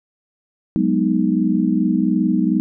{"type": "chord", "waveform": "sine", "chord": "G# minor seventh", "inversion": "third", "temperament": "equal", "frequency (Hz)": [185, 207.7, 246.9, 311.1], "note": ["F#3", "G#3", "B3", "D#4"], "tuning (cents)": [0, 0, 0, 0], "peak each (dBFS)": -20, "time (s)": [0.76, 2.6], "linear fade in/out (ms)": 0, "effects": []}